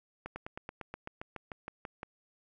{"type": "slowing click train", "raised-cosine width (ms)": 0.5, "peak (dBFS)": -25, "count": 14, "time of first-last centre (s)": [0.26, 2.031], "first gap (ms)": 100, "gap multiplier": 1.05, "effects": []}